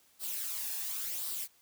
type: noise with flanger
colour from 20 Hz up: blue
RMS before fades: -37 dBFS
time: 0.19-1.48 s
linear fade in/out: 50 ms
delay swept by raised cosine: 0.22 to 1.17 ms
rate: 0.92 Hz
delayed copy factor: +0.5
effects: white hiss -66 dBFS RMS until 1.61 s